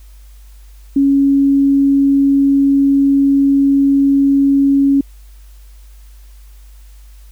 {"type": "tone", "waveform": "sine", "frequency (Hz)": 277.2, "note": "C#4", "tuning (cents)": 0, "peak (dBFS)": -8, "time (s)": [0.96, 5.01], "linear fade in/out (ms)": 5, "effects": ["added 50 Hz sine -36 dBFS peak until 7.31 s", "white hiss -52 dBFS RMS until 7.31 s"]}